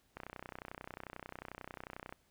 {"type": "click train", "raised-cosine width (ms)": 0.5, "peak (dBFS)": -29, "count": 62, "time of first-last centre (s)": [0.17, 2.125], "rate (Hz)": 31.2, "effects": ["pink hiss -73 dBFS RMS until 2.3 s"]}